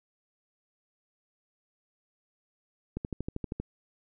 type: click train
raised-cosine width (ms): 3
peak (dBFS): -20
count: 9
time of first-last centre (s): 2.97-3.6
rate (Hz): 12.7
effects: none